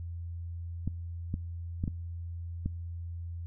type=clicks; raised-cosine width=5 ms; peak=-19 dBFS; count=5; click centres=0.876 / 1.341 / 1.839 / 1.878 / 2.66 s; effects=noise-tail reverb RT60 0.8 s tail -26 dB re dry + added 85 Hz sine -36 dBFS peak until 3.46 s